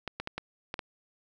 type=clicks; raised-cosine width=0.3 ms; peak=-18 dBFS; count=6; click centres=0.077 / 0.2 / 0.274 / 0.38 / 0.741 / 0.792 s; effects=none